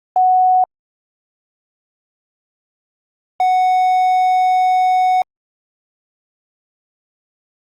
sine / triangle tone pair in turn, 740 / 740 Hz, F#5 / F#5, 0 / 0 cents, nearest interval unison, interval 0 cents, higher neither, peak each -9 dBFS, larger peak neither, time 0.16-0.64 / 3.4-5.22 s, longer second, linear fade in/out 2 ms, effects Opus 24 kbps

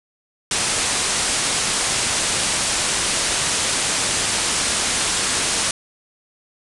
white low-pass noise, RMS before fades -21 dBFS, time 0.51-5.71 s, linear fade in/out 2 ms, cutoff 10000 Hz, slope 96 dB/octave, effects none

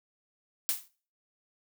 blue noise with exponential decay, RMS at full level -25 dBFS, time 0.69-0.88 s, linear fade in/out 0 ms, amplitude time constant 40 ms, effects noise-tail reverb RT60 0.4 s tail -19 dB re dry

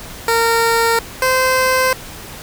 15% pulse tone pair in turn, 460 / 517 Hz, A#4 / C5, -23 / -21 cents, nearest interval major second, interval 202 cents, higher second, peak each -6 dBFS, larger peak neither, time 0.28-0.99 / 1.22-1.93 s, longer neither, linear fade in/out 2 ms, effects pink hiss -33 dBFS RMS until 2.42 s

